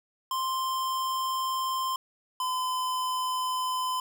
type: tone pair in turn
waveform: square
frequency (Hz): 1046.5 / 1019.1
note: C6 / C6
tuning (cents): 0 / -46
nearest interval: unison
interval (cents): 46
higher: first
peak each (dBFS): -28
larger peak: neither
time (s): 0.31-1.96 / 2.4-4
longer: first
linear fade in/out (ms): 2
effects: none